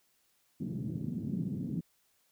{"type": "band-pass noise", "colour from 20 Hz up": "pink", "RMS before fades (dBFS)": -36, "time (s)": [0.6, 1.81], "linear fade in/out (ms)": 10, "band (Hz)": [140, 240], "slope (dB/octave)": 24, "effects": ["white hiss -72 dBFS RMS until 2.31 s"]}